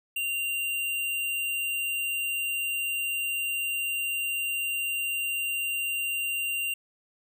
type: tone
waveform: square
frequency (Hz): 2776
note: F7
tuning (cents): -11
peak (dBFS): -28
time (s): 0.16-6.74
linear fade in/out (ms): 5
effects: none